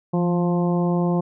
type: harmonic tone with a mistuned harmonic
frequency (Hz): 175.8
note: F3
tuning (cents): +12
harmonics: 1 / 2 / 3 / 4 / 5 / 6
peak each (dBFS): -19 / -25 / -29 / -31 / -33 / -35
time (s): 0.13-1.21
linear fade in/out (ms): 10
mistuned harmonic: 1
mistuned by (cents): -35
effects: none